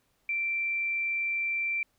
sine tone, 2349 Hz, D7, in tune, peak -27 dBFS, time 0.29-1.83 s, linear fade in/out 2 ms, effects pink hiss -72 dBFS RMS until 1.98 s

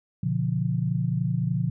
sine tone cluster, 120.2 / 143.5 / 173.9 Hz, B2 / D3 / F3, -46 / -40 / -7 cents, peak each -27 dBFS, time 0.23-1.7 s, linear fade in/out 5 ms, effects none

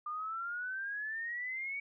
sine exponential sweep, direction up, 1200 to 2262 Hz, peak -36 dBFS, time 0.06-1.8 s, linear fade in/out 5 ms, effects none

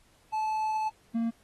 triangle tone pair in turn, 868 / 229.9 Hz, A5 / A#3, -24 / -24 cents, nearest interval octave + major seventh, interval 2300 cents, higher first, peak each -25 / -24 dBFS, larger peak second, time 0.32-0.9 / 1.14-1.31 s, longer first, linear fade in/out 20 ms, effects pink hiss -64 dBFS RMS until 1.43 s + AAC 32 kbps

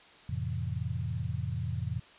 sine chord, F major seventh, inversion none, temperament equal, 87.31 / 110 / 130.81 / 164.81 Hz, F2 / A2 / C3 / E3, 0 / 0 / 0 / 0 cents, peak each -36 / -35 / -36 / -40 dBFS, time 0.29-2 s, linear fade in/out 5 ms, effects white hiss -55 dBFS RMS until 2.18 s + resampled to 8000 Hz

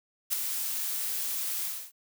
blue noise with ADSR envelope, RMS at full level -25 dBFS, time 0.3-1.92 s, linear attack 33 ms, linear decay 4 ms, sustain -7 dB, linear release 290 ms, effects none

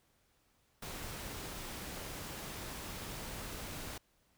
pink noise, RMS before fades -44 dBFS, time 0.82-3.98 s, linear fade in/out 5 ms, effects pink hiss -73 dBFS RMS until 4.37 s

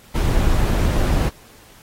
brown noise, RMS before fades -17 dBFS, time 0.14-1.3 s, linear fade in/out 20 ms, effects pink hiss -48 dBFS RMS until 1.82 s + AAC 48 kbps

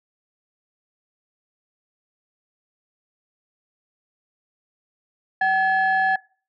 sine tone pair together, 763 / 1706.5 Hz, G5 / G#6, -47 / +47 cents, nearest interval octave + major second, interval 1394 cents, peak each -18 dBFS, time 5.41-6.16 s, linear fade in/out 5 ms, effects noise-tail reverb RT60 0.4 s tail -24 dB re dry + tanh soft clip ceiling -12 dBFS

